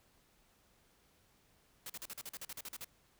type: noise bursts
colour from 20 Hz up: white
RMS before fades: -45 dBFS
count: 13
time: 1.86-2.845 s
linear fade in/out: 2 ms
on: 37 ms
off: 42 ms
effects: pink hiss -70 dBFS RMS until 3.19 s